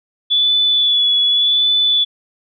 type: tone with vibrato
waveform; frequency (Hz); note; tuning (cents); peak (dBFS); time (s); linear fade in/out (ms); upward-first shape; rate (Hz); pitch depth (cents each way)
sine; 3443; A7; -38; -11; 0.3-2.05; 20; sine; 0.86; 25
effects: none